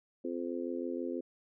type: harmonic tone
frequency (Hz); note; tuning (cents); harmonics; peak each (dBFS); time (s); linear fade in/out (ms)
86.2; F2; -22; 3 / 4 / 5 / 6; -38 / -38 / -42 / -42; 0.24-1.21; 10
effects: none